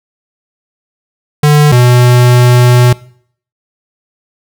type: tone pair in turn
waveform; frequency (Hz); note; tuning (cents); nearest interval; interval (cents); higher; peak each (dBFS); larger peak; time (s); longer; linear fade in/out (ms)
square; 148.6 / 123.17; D3 / B2; +21 / -4; minor third; 325; first; -4; neither; 1.43-1.72 / 1.72-2.93; second; 5
effects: noise-tail reverb RT60 0.6 s tail -22 dB re dry